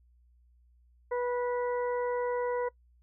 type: harmonic tone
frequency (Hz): 489.5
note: B4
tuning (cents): -15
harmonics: 1 / 2 / 3 / 4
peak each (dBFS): -29 / -36 / -45 / -45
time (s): 1.11-2.69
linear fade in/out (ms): 10
effects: noise-tail reverb RT60 0.1 s tail -22 dB re dry + added 60 Hz sine -60 dBFS peak until 3.02 s